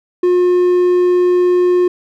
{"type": "tone", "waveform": "triangle", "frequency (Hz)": 358.3, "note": "F4", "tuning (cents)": 44, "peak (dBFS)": -7, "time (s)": [0.23, 1.88], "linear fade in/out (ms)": 5, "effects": []}